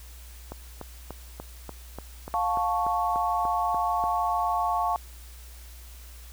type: click train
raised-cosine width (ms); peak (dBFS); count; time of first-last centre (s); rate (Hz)
1; -22; 13; 0.52-4.039; 3.41
type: chord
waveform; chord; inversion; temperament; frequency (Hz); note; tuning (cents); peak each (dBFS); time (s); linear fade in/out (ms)
sine; F augmented; none; equal with one note detuned; 707 / 880 / 1108.7; F5 / A5 / C#6; +21 / 0 / 0; -27 / -28 / -28; 2.34-4.96; 0
effects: added 60 Hz sine -43 dBFS peak until 6.32 s + white hiss -51 dBFS RMS until 6.32 s